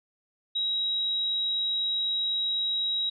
sine tone, 3837 Hz, A#7, 49 cents sharp, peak -25 dBFS, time 0.55-3.1 s, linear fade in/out 10 ms, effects none

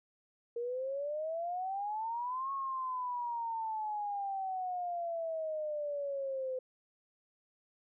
sine exponential two-way sweep, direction up then down, 466.2 to 1100 to 510 Hz, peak -34 dBFS, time 0.56-6.59 s, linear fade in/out 5 ms, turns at 2.52 s, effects none

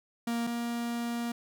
45% pulse tone pair in turn, 234.1 / 236 Hz, A#3 / A#3, +8 / +22 cents, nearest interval unison, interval 14 cents, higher second, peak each -29 / -31 dBFS, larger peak first, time 0.27-0.47 / 0.47-1.32 s, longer second, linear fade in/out 5 ms, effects none

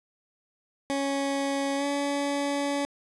20% pulse tone with pitch glide, 277.2 to 283.7 Hz, C#4 to C#4, 0 to +40 cents, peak -21 dBFS, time 0.9-2.85 s, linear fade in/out 0 ms, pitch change +40 cents, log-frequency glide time 1.76-1.85 s, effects resampled to 24000 Hz + 10-bit

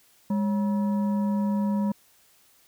sine tone with frequency modulation, 204.3 Hz, G#3, 28 cents flat, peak -22 dBFS, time 0.3-1.92 s, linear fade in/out 5 ms, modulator 756 Hz, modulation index 0.39, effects white hiss -60 dBFS RMS until 2.67 s

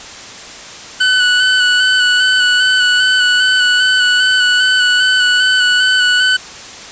25% pulse tone with vibrato, 1493 Hz, F#6, 15 cents sharp, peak -5 dBFS, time 1-6.37 s, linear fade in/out 10 ms, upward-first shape square, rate 2.5 Hz, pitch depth 18 cents each way, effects white hiss -31 dBFS RMS until 6.91 s + resampled to 16000 Hz

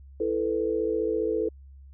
sine chord, E suspended fourth, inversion none, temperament just, 329.6 / 439.5 / 494.4 Hz, E4 / A4 / B4, 0 / -2 / +2 cents, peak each -30 / -26 / -30 dBFS, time 0.2-1.49 s, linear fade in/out 5 ms, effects added 68 Hz sine -45 dBFS peak until 1.93 s

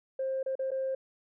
sine tone with dropouts, 530 Hz, C5, 22 cents sharp, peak -28 dBFS, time 0.19-0.95 s, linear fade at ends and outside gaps 5 ms, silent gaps 0.43-0.461 / 0.554-0.592 / 0.707-0.715 s, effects tanh soft clip ceiling -25 dBFS

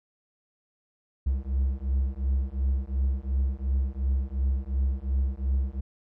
triangle beating tone pair, 65.2 / 68 Hz, C2 / C#2, -5 / -33 cents, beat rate 2.8 Hz, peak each -25 dBFS, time 1.26-5.81 s, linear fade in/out 10 ms, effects none

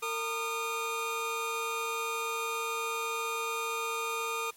25% pulse tone pair together, 457.3 / 1222 Hz, A#4 / D#6, -33 / -32 cents, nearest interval octave + perfect fourth, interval 1701 cents, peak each -32 / -29 dBFS, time 0.02-4.51 s, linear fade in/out 10 ms, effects white hiss -57 dBFS RMS until 4.56 s + MP3 64 kbps

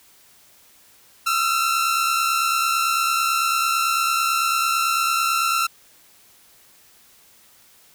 sawtooth tone pair together, 1289 / 1358 Hz, E6 / F6, -39 / -49 cents, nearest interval minor second, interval 90 cents, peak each -21 / -16 dBFS, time 1.26-5.67 s, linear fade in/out 10 ms, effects white hiss -53 dBFS RMS until 7.94 s

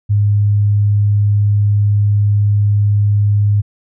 sine tone, 103 Hz, G#2, 14 cents flat, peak -9 dBFS, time 0.09-3.62 s, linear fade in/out 20 ms, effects none

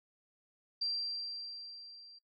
sine tone with level ramp, 4719 Hz, D8, 7 cents sharp, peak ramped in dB -31 to -53 dBFS, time 0.81-2.19 s, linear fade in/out 10 ms, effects noise-tail reverb RT60 0.1 s tail -18 dB re dry

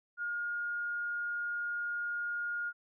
sine tone, 1424 Hz, F6, 33 cents sharp, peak -33 dBFS, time 0.17-2.73 s, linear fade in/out 50 ms, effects none

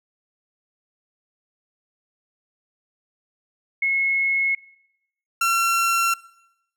sine / 30% pulse tone pair in turn, 2177 / 1360.4 Hz, C#7 / F6, -32 / -46 cents, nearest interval minor sixth, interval 814 cents, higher first, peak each -18 / -15 dBFS, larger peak second, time 3.82-4.55 / 5.41-6.14 s, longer neither, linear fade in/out 5 ms, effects noise-tail reverb RT60 0.8 s tail -20 dB re dry

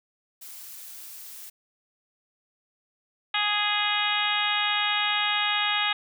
blue noise, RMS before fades -42 dBFS, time 0.41-1.5 s, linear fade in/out 10 ms
harmonic tone, 415.3 Hz, G#4, in tune, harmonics 2 / 3 / 4 / 5 / 6 / 7 / 8 / 9, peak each -31 / -31 / -31 / -31 / -31 / -31 / -31 / -31 dBFS, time 3.34-5.93 s, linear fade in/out 5 ms
effects none

